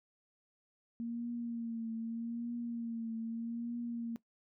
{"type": "tone with vibrato", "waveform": "sine", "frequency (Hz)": 231.7, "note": "A#3", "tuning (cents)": -10, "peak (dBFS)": -36, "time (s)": [1, 4.16], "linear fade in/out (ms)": 0, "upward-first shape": "triangle", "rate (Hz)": 0.81, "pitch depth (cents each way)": 50, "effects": ["noise-tail reverb RT60 0.1 s tail -18 dB re dry"]}